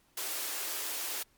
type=high-pass noise; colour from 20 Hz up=white; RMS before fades=-36 dBFS; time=0.17-1.23 s; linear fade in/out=5 ms; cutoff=280 Hz; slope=96 dB/octave; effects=pink hiss -68 dBFS RMS until 1.37 s + MP3 96 kbps